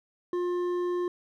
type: tone with hard clipping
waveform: sine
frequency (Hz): 354.7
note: F4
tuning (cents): +27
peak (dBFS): -28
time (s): 0.33-1.08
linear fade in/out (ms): 2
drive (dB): 7
effects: none